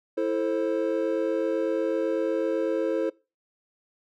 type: chord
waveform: triangle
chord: A minor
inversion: second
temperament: just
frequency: 330 / 440 / 528 Hz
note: E4 / A4 / C5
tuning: +2 / 0 / +16 cents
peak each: -26 dBFS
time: 0.17-3.1 s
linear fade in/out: 10 ms
effects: noise-tail reverb RT60 0.3 s tail -23 dB re dry